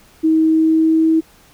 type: tone with pitch glide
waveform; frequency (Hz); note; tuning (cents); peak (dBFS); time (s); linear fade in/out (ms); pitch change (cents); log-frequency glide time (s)
sine; 318.3 to 321.4; D#4 to E4; +39 to -44; -10; 0.23-1.21; 20; +17; 0.46-1.08
effects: pink hiss -49 dBFS RMS until 1.53 s